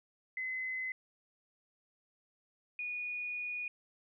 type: tone pair in turn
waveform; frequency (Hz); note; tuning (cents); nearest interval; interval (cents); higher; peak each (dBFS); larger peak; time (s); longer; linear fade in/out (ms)
sine; 2038 / 2458; C7 / D#7; -46 / -22; minor third; 324; second; -35 / -36; first; 0.37-0.92 / 2.79-3.68; second; 2
effects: none